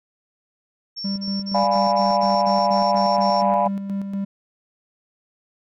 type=tone bursts; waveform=sine; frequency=5450 Hz; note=F8; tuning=43 cents flat; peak=-28 dBFS; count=10; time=0.96-3.421 s; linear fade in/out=20 ms; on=220 ms; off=29 ms
type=tone with tremolo; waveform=triangle; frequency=197.5 Hz; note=G3; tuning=13 cents sharp; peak=-20 dBFS; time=1.04-4.25 s; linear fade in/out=10 ms; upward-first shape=square; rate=4.2 Hz; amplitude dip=45%
type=chord; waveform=sine; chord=D diminished seventh; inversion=none; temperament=equal; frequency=587.3 / 698.5 / 830.6 / 987.8 Hz; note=D5 / F5 / Ab5 / Cb6; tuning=0 / 0 / 0 / 0 cents; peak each=-21 dBFS; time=1.54-3.68 s; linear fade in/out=10 ms
effects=tanh soft clip ceiling -8 dBFS